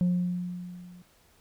sine tone with level ramp, 178.2 Hz, F3, 35 cents sharp, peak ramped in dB -18 to -47 dBFS, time 0.01-1.02 s, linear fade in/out 0 ms, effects tanh soft clip ceiling -20 dBFS + pink hiss -62 dBFS RMS until 1.4 s

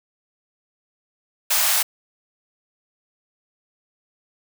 white high-pass noise, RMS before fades -19 dBFS, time 1.5-1.83 s, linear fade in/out 10 ms, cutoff 600 Hz, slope 48 dB/octave, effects none

